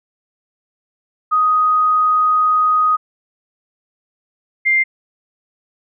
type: tone pair in turn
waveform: sine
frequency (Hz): 1249 / 2101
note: D#6 / C7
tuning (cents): +6 / +7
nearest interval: major sixth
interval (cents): 901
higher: second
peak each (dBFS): -11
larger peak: neither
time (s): 1.31-2.97 / 4.65-4.84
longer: first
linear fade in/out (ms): 20
effects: none